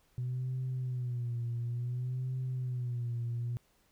sine tone with vibrato, 123.47 Hz, B2, in tune, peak -31 dBFS, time 0.18-3.57 s, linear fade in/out 0 ms, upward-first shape sine, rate 0.57 Hz, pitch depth 76 cents each way, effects tanh soft clip ceiling -29 dBFS + pink hiss -70 dBFS RMS until 3.91 s

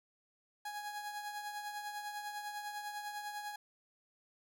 30% pulse tone with tremolo, 830.6 Hz, G#5, in tune, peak -36 dBFS, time 0.65-3.56 s, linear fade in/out 5 ms, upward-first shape triangle, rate 10 Hz, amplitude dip 55%, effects none

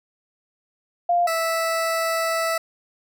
sine / 20% pulse tone pair in turn, 698.5 / 656.8 Hz, F5 / E5, 0 / -6 cents, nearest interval minor second, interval 106 cents, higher first, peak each -16 dBFS, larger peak neither, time 1.09-1.27 / 1.27-2.58 s, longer second, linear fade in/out 5 ms, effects none

